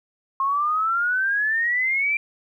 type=exponential sweep; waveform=sine; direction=up; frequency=1070 to 2372 Hz; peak=-19 dBFS; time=0.4-2.17 s; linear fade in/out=2 ms; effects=10-bit